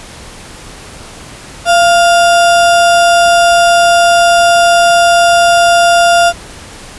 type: tone with sample-and-hold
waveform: sine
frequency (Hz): 688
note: F5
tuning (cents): -26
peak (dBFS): -4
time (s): 1.65-6.33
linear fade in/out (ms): 50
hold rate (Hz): 2100
effects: pink hiss -31 dBFS RMS until 6.98 s + resampled to 24000 Hz